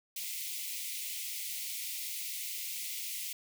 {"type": "high-pass noise", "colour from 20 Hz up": "white", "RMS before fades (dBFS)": -39, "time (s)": [0.16, 3.33], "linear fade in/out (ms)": 5, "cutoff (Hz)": 2000, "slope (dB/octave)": 96, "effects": []}